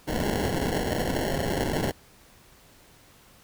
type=noise with sample-and-hold; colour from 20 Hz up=blue; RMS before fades=-27 dBFS; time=0.07-1.92 s; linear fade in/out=20 ms; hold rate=1225 Hz; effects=pink hiss -55 dBFS RMS until 3.43 s